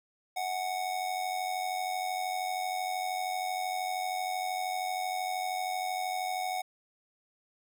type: tone with amplitude modulation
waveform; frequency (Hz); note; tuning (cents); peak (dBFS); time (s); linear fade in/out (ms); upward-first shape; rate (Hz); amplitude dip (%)
square; 740; F#5; 0; -29; 0.36-6.62; 10; sine; 92.9; 60
effects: none